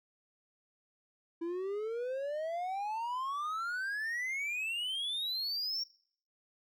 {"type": "exponential sweep", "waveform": "triangle", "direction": "up", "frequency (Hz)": [329.6, 5588], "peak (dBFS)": -32, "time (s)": [1.41, 5.84], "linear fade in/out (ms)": 10, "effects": ["noise-tail reverb RT60 0.6 s tail -23 dB re dry"]}